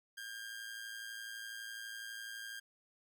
sawtooth tone with amplitude modulation, 1605 Hz, G6, 40 cents sharp, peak -38 dBFS, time 0.17-2.6 s, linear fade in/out 10 ms, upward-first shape sine, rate 112 Hz, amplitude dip 55%, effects none

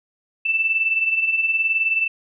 sine beating tone pair, 2637 / 2656 Hz, E7 / E7, 0 / +12 cents, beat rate 19 Hz, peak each -25 / -18 dBFS, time 0.45-2.08 s, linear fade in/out 10 ms, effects none

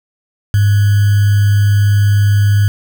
sine tone with sample-and-hold, 101.9 Hz, G#2, 32 cents flat, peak -7 dBFS, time 0.54-2.68 s, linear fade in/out 0 ms, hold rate 1575 Hz, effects none

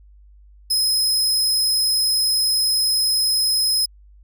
sawtooth tone, 5110 Hz, D#8, 45 cents sharp, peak -14 dBFS, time 0.7-3.86 s, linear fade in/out 10 ms, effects added 50 Hz sine -45 dBFS peak until 4.23 s

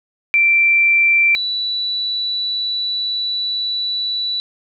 sine tone pair in turn, 2349 / 3951 Hz, D7 / B7, 0 / 0 cents, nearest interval major sixth, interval 900 cents, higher second, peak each -10 / -18 dBFS, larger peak first, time 0.34-1.35 / 1.35-4.4 s, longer second, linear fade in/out 0 ms, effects none

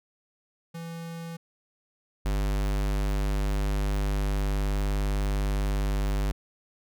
square tone pair in turn, 166.6 / 49.87 Hz, E3 / G1, +19 / +30 cents, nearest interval octave + major sixth, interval 2089 cents, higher first, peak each -36 / -25 dBFS, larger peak second, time 0.74-1.37 / 2.25-6.32 s, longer second, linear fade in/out 10 ms, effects none

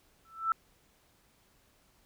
sine tone with exponential growth, 1326 Hz, E6, 10 cents sharp, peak -22 dBFS, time 0.25-0.52 s, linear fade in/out 1 ms, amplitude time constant 57 ms, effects pink hiss -67 dBFS RMS until 2.05 s

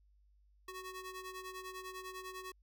sawtooth ring-modulated tone, 740 Hz, F#5, in tune, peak -38 dBFS, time 0.68-2.52 s, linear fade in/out 5 ms, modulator 365 Hz, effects added 50 Hz sine -65 dBFS peak until 2.62 s

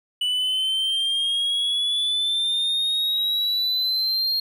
triangle exponential sweep, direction up, 2960 to 4239 Hz, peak -19 dBFS, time 0.21-4.4 s, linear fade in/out 5 ms, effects none

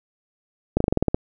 slowing click train, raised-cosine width 2 ms, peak -5 dBFS, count 9, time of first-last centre 0.77-1.145 s, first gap 34 ms, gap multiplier 1.09, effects none

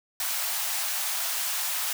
white high-pass noise, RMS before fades -29 dBFS, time 0.2-1.93 s, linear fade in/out 2 ms, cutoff 630 Hz, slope 48 dB/octave, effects none

